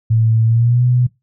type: tone with pitch glide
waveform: sine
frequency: 112.3 to 123.89 Hz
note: A2 to B2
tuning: +36 to +6 cents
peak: -10 dBFS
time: 0.1-1.07 s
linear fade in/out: 10 ms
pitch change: +170 cents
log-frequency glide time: 0.45-0.83 s
effects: noise-tail reverb RT60 0.2 s tail -20 dB re dry